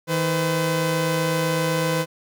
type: tone pair together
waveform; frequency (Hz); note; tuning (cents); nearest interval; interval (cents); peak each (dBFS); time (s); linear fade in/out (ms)
sawtooth; 159.69 / 507; D#3 / B4; +45 / +45; octave + minor sixth; 2000; -19; 0.07-2.06; 50
effects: none